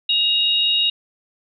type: tone pair together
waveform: sine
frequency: 2837 / 3782 Hz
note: F7 / A#7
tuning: +27 / +24 cents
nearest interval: perfect fourth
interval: 497 cents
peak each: -18 dBFS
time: 0.09-0.9 s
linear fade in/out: 5 ms
effects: none